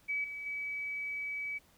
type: tone with level steps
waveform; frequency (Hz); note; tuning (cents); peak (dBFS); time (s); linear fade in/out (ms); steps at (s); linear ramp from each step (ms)
sine; 2285; D7; -48; -31 / -39 / -35; 0.08-1.59; 20; 0.24 / 0.46; 2
effects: pink hiss -65 dBFS RMS until 1.77 s